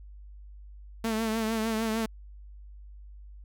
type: tone with vibrato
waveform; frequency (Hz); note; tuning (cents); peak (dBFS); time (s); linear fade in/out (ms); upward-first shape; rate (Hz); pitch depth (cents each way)
sawtooth; 222.3; A3; +18; -23; 1.04-2.06; 5; triangle; 6.6; 53
effects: added 50 Hz sine -44 dBFS peak until 3.44 s